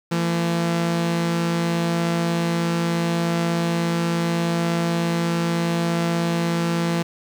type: tone pair together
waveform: sawtooth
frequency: 169.16 / 225.8 Hz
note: E3 / A3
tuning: +45 / +45 cents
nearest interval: perfect fourth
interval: 500 cents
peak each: -16 / -26 dBFS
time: 0.11-7.03 s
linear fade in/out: 10 ms
effects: low-pass 8000 Hz 12 dB/octave + 7-bit